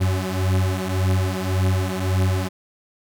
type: beating tone pair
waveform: 40% pulse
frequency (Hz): 92.7 / 94.5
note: F#2 / F#2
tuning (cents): +4 / +37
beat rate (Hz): 1.8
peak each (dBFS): -21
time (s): 0-2.49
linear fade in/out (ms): 20
effects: none